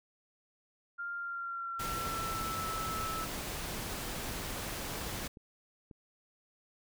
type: tone with pitch glide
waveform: sine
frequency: 1396.9 to 1310.9 Hz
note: F6 to E6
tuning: 0 to -10 cents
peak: -36 dBFS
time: 0.98-3.26 s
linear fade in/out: 20 ms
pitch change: -110 cents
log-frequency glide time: 1.16-2.65 s
type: noise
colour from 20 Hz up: pink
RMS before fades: -39 dBFS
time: 1.79-5.28 s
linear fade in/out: 10 ms
type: click train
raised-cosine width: 3 ms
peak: -38 dBFS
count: 5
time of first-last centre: 3.75-5.912 s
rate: 1.85 Hz
effects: none

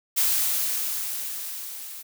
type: noise with level ramp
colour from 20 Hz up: blue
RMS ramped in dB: -21 to -39 dBFS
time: 0.16-2.03 s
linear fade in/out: 20 ms
effects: none

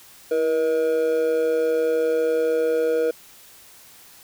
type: tone with amplitude modulation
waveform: triangle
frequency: 478.5 Hz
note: A#4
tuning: 45 cents sharp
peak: -13 dBFS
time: 0.31-3.11 s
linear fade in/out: 5 ms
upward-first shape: sine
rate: 152 Hz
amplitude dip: 70%
effects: white hiss -48 dBFS RMS until 4.23 s

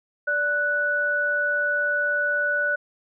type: tone pair together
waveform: sine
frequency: 583.8 / 1480 Hz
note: D5 / F#6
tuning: -10 / 0 cents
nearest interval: octave + major third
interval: 1610 cents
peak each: -28 / -21 dBFS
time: 0.27-2.76 s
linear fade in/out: 10 ms
effects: none

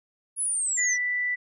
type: linear sweep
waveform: sine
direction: down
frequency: 10548 to 5690 Hz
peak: -24 dBFS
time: 0.36-0.98 s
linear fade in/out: 50 ms
type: tone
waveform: sine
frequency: 1976 Hz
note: B6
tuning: in tune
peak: -24 dBFS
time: 0.77-1.36 s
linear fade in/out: 20 ms
effects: none

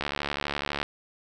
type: click train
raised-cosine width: 0.3 ms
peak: -12 dBFS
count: 60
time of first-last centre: 0.01-0.829 s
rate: 72 Hz
effects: none

